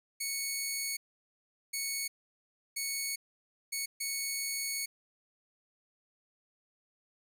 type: tone bursts at uneven times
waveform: 10% pulse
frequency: 2217 Hz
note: C#7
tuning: in tune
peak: -24 dBFS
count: 5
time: 0.2-0.97 / 1.73-2.08 / 2.76-3.16 / 3.72-3.86 / 4-4.86 s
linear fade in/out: 10 ms
effects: none